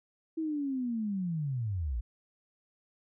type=linear sweep; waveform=sine; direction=down; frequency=326.7 to 51.2 Hz; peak=-30 dBFS; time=0.37-2.01 s; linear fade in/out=10 ms; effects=none